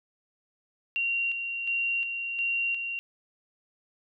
sine tone with tremolo, 2758 Hz, F7, 22 cents flat, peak -25 dBFS, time 0.96-2.99 s, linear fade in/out 0 ms, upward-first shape square, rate 1.4 Hz, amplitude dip 45%, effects none

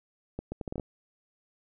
accelerating click train, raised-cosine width 2 ms, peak -21 dBFS, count 8, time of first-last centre 0.39-0.798 s, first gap 130 ms, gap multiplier 0.71, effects none

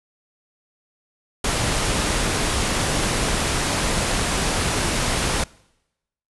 pink low-pass noise, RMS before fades -22 dBFS, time 1.44-5.44 s, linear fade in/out 5 ms, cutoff 11000 Hz, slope 96 dB/octave, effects noise-tail reverb RT60 0.9 s tail -24 dB re dry

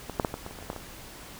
clicks, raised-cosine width 1 ms, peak -20 / -10 / -11 / -18 / -23 / -28 / -29 / -30 / -17 / -26 / -22 dBFS, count 11, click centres 0.097 / 0.198 / 0.248 / 0.341 / 0.464 / 0.51 / 0.588 / 0.626 / 0.701 / 0.731 / 0.763 s, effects pink hiss -45 dBFS RMS until 1.39 s

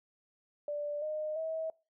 sine tone with pitch steps, 587 / 614.1 / 642.4 Hz, D5 / D#5 / E5, -1 / -23 / -45 cents, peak -33 dBFS, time 0.68-1.7 s, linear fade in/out 2 ms, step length 340 ms, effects noise-tail reverb RT60 0.3 s tail -22 dB re dry

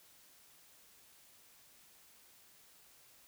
silence, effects white hiss -63 dBFS RMS until 3.27 s

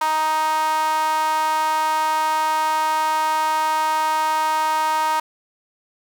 sawtooth tone with high-pass filter, 312.3 Hz, D#4, 7 cents sharp, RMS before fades -20 dBFS, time 0.01-5.2 s, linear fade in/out 5 ms, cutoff 1000 Hz, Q 7.3, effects none

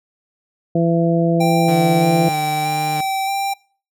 harmonic tone, 167.8 Hz, E3, 31 cents sharp, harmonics 1 / 2 / 3 / 4, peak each -16 / -19 / -21 / -22 dBFS, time 0.75-2.29 s, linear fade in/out 5 ms
square tone with vibrato, 781 Hz, G5, 7 cents flat, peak -19 dBFS, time 1.4-3.54 s, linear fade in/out 10 ms, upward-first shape square, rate 1.6 Hz, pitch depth 15 cents each way
sawtooth tone, 150.7 Hz, D3, 45 cents sharp, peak -20 dBFS, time 1.68-3.01 s, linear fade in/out 5 ms
effects noise-tail reverb RT60 0.4 s tail -23 dB re dry

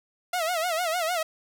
sawtooth tone with vibrato, 680 Hz, F5, 46 cents flat, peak -21 dBFS, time 0.33-1.23 s, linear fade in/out 5 ms, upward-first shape sine, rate 6.6 Hz, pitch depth 130 cents each way, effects none

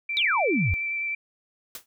sine tone with vibrato, 2335 Hz, D7, 11 cents flat, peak -26 dBFS, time 0.09-1.15 s, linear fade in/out 5 ms, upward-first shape square, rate 9.7 Hz, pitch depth 10 cents each way
sine exponential sweep, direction down, 3951 to 73.42 Hz, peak -21 dBFS, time 0.17-0.74 s, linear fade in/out 0 ms
white noise with exponential decay, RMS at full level -33 dBFS, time 1.75-1.86 s, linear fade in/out 2 ms, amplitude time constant 23 ms
effects none

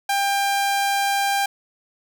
sawtooth tone, 796 Hz, G5, 26 cents sharp, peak -15 dBFS, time 0.09-1.46 s, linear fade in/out 5 ms, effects none

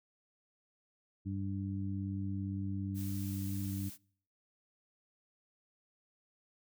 harmonic tone, 97.6 Hz, G2, 7 cents flat, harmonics 1 / 2 / 3, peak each -37 / -40 / -42 dBFS, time 1.25-3.9 s, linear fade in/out 20 ms
blue noise, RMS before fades -49 dBFS, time 2.94-3.98 s, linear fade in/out 50 ms
effects noise-tail reverb RT60 0.6 s tail -26 dB re dry

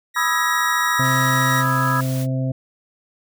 sawtooth tone, 1903 Hz, A#6, 35 cents sharp, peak -18 dBFS, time 0.14-1.64 s, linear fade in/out 50 ms
sine chord, E major seventh, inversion second, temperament equal, 987.8 / 1244.5 / 1318.5 / 1661.2 Hz, B5 / D#6 / E6 / G#6, 0 / 0 / 0 / 0 cents, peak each -24 dBFS, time 0.16-2.01 s, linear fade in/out 5 ms
harmonic tone, 130.81 Hz, C3, in tune, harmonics 1 / 2 / 4 / 5, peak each -20 / -26 / -32 / -34 dBFS, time 0.99-2.52 s, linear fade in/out 5 ms
white noise, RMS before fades -35 dBFS, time 1.01-2.27 s, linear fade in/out 50 ms
effects none

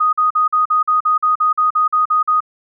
sine tone bursts, 1244.5 Hz, D#6, in tune, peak -11 dBFS, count 14, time 0-2.405 s, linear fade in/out 10 ms, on 130 ms, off 45 ms, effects none

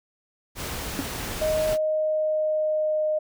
pink noise, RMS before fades -32 dBFS, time 0.55-1.78 s, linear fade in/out 50 ms
triangle tone with exponential decay, 274 Hz, C#4, 20 cents flat, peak -19 dBFS, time 0.99-1.08 s, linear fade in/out 0 ms, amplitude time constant 19 ms
sine tone with pitch glide, 622.3 to 615.9 Hz, D#5 to D#5, 0 to -18 cents, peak -21 dBFS, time 1.41-3.19 s, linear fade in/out 10 ms, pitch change -18 cents, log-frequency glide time 1.65-3.05 s
effects none

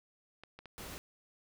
clicks, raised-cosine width 0.3 ms, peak -33 dBFS, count 3, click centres 0.436 / 0.59 / 0.657 s
pink noise, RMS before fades -46 dBFS, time 0.78-0.98 s, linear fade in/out 0 ms
effects none

